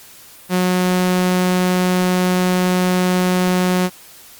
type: tone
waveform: sawtooth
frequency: 182.1 Hz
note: F#3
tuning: 27 cents flat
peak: -10 dBFS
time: 0.49-3.9 s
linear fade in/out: 50 ms
effects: white hiss -42 dBFS RMS until 4.39 s + Opus 48 kbps